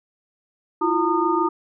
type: tone cluster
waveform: sine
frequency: 328.1 / 354.5 / 912 / 1225 Hz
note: E4 / F4 / A#5 / D#6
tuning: -8 / +26 / -38 / -27 cents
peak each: -23 dBFS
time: 0.81-1.49 s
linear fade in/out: 10 ms
effects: none